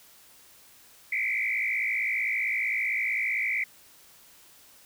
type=tone with frequency modulation; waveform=sine; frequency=2180 Hz; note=C#7; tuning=29 cents flat; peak=-25 dBFS; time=1.12-3.64 s; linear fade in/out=5 ms; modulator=55.5 Hz; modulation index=3.3; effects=white hiss -55 dBFS RMS until 4.85 s